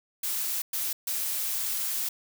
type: noise bursts at uneven times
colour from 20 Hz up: blue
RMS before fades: -30 dBFS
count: 3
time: 0.23-0.62 / 0.73-0.93 / 1.07-2.09 s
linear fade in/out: 5 ms
effects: none